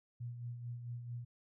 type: tone with tremolo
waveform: sine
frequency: 120.1 Hz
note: B2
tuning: 48 cents flat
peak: -39 dBFS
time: 0.2-1.25 s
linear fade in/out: 10 ms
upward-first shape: sine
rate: 4.5 Hz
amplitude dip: 50%
effects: none